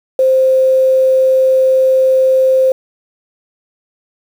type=tone with quantisation; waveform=sine; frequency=523.3 Hz; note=C5; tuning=in tune; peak=-7 dBFS; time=0.19-2.72 s; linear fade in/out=2 ms; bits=6; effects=none